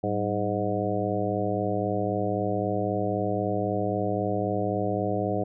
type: harmonic tone with a mistuned harmonic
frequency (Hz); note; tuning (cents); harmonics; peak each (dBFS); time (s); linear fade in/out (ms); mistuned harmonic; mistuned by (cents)
103.83; G#2; 0; 1 / 2 / 3 / 4 / 5 / 6 / 7; -32 / -32 / -32 / -32 / -32 / -32 / -32; 0.03-5.44; 10; 2; -110
effects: none